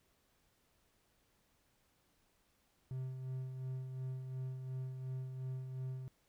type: tone with tremolo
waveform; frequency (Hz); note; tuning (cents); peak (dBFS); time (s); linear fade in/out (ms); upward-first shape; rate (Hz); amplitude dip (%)
triangle; 130; C3; -11; -36; 2.91-6.08; 0; sine; 2.8; 45
effects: pink hiss -75 dBFS RMS until 6.28 s